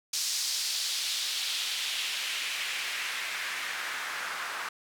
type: noise with band-pass filter sweep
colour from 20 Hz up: white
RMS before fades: -33 dBFS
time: 0.13-4.69 s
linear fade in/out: 5 ms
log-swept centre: 5400 to 1300 Hz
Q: 1.7
effects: none